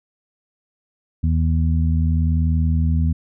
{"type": "harmonic tone", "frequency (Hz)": 80.8, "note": "E2", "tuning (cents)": -34, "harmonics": [1, 2, 3], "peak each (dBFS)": [-16, -22, -26], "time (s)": [1.23, 3.13], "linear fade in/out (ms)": 10, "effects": []}